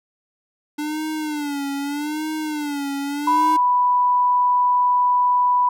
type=tone with vibrato; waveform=square; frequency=294.9 Hz; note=D4; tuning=7 cents sharp; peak=-24 dBFS; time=0.78-3.57 s; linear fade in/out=10 ms; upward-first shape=sine; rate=0.81 Hz; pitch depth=97 cents each way
type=tone; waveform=sine; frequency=987.8 Hz; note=B5; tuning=in tune; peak=-14 dBFS; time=3.27-5.69 s; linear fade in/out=5 ms
effects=none